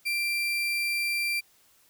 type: tone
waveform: 35% pulse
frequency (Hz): 2360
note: D7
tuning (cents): +8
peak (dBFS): -24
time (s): 0.05-1.41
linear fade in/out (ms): 20
effects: white hiss -62 dBFS RMS until 1.89 s